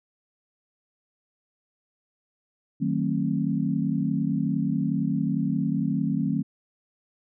sine chord, D# diminished seventh, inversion none, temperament just, 155.56 / 186.68 / 224 / 268.8 Hz, D#3 / F#3 / A3 / C4, 0 / +16 / +31 / +47 cents, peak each -28 dBFS, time 2.8-6.43 s, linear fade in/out 20 ms, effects none

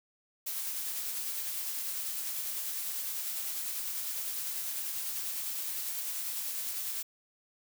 blue noise with tremolo, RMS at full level -35 dBFS, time 0.46-7.03 s, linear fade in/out 10 ms, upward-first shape sine, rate 10 Hz, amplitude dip 25%, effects none

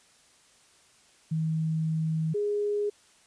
sine tone pair in turn, 159.3 / 413.2 Hz, D#3 / G#4, +41 / -9 cents, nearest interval octave + perfect fourth, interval 1650 cents, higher second, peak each -25 dBFS, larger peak neither, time 1.31-2.34 / 2.34-2.9 s, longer first, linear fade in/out 10 ms, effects white hiss -60 dBFS RMS until 3.26 s + resampled to 22050 Hz

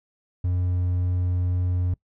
triangle tone, 89.8 Hz, F2, 49 cents sharp, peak -19 dBFS, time 0.44-1.94 s, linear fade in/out 5 ms, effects noise-tail reverb RT60 0.1 s tail -22 dB re dry

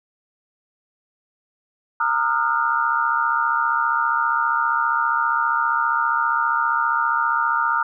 sine tone cluster, 924 / 1219 / 1354 / 1429 Hz, A#5 / D#6 / E6 / F6, -16 / -36 / +46 / +39 cents, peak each -23 dBFS, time 2-7.83 s, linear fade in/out 5 ms, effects none

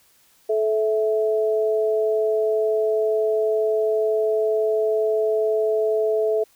sine tone pair together, 433.9 / 656 Hz, A4 / E5, -24 / -9 cents, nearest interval perfect fifth, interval 715 cents, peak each -19 / -23 dBFS, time 0.49-6.44 s, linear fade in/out 10 ms, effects white hiss -58 dBFS RMS until 6.55 s

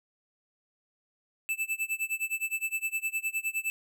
square tone with tremolo, 2637 Hz, E7, in tune, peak -27 dBFS, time 1.49-3.7 s, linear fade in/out 0 ms, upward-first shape sine, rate 9.7 Hz, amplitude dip 95%, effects none

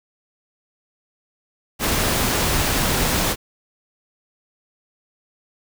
pink noise, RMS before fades -20 dBFS, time 1.79-3.36 s, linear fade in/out 50 ms, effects none

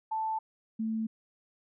sine tone pair in turn, 880 / 221.7 Hz, A5 / A3, 0 / +13 cents, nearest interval 2 octaves, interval 2387 cents, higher first, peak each -29 / -29 dBFS, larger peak neither, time 0.11-0.39 / 0.79-1.07 s, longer neither, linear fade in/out 10 ms, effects none

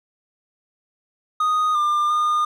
triangle tone with pitch steps, 1242 / 1198 / 1217 Hz, D#6 / D6 / D#6, -3 / +34 / -39 cents, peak -15 dBFS, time 1.4-2.45 s, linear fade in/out 5 ms, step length 350 ms, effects none

